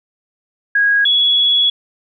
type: tone pair in turn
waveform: sine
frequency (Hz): 1646 / 3371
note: G#6 / G#7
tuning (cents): -16 / +25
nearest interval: octave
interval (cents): 1241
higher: second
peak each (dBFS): -10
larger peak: neither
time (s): 0.75-1.05 / 1.05-1.7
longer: second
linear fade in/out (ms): 5
effects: none